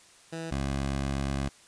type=tone pair in turn; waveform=15% pulse; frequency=163.8 / 68.51 Hz; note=E3 / C#2; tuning=-11 / -20 cents; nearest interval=octave + minor third; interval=1509 cents; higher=first; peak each=-28 / -22 dBFS; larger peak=second; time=0.32-0.51 / 0.51-1.49 s; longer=second; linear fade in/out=10 ms; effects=white hiss -56 dBFS RMS until 1.67 s + resampled to 22050 Hz